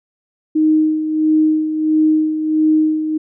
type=tone with tremolo; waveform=sine; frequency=311.1 Hz; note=D#4; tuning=in tune; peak=-9 dBFS; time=0.55-3.18 s; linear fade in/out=10 ms; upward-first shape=sine; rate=1.5 Hz; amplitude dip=60%; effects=none